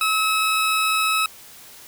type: tone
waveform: 20% pulse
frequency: 1291 Hz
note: E6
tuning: 37 cents flat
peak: -13 dBFS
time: 0.01-1.26 s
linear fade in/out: 2 ms
effects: white hiss -44 dBFS RMS until 1.87 s